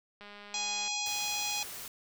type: click train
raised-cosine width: 0.3 ms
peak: -33 dBFS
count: 138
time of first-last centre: 0.21-0.878 s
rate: 205 Hz
type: harmonic tone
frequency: 830.6 Hz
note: G#5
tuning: in tune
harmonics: 1 / 3 / 4 / 5 / 6 / 7 / 8 / 9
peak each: -40 / -38 / -39 / -39 / -43 / -39 / -44 / -42 dBFS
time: 0.54-1.63 s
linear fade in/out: 2 ms
type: noise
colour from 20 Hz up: white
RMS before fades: -43 dBFS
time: 1.06-1.88 s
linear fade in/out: 2 ms
effects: none